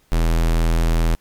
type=tone; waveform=square; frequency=41.24 Hz; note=E1; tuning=2 cents sharp; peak=-15 dBFS; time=0.12-1.15 s; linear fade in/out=0 ms; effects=pink hiss -59 dBFS RMS until 1.2 s + MP3 96 kbps